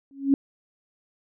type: tone with exponential growth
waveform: sine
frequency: 275.3 Hz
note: C#4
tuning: 12 cents flat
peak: -12 dBFS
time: 0.11-0.34 s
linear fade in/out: 1 ms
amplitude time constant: 50 ms
effects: none